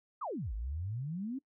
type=exponential two-way sweep; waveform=sine; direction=down then up; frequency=1335 to 49.35 to 280.7 Hz; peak=-35 dBFS; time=0.21-1.39 s; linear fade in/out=10 ms; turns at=0.53 s; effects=noise-tail reverb RT60 0.1 s tail -21 dB re dry